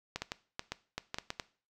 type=clicks; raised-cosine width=0.2 ms; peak=-18 dBFS; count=10; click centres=0.16 / 0.22 / 0.319 / 0.594 / 0.72 / 0.98 / 1.144 / 1.185 / 1.304 / 1.398 s; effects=noise-tail reverb RT60 0.4 s tail -18 dB re dry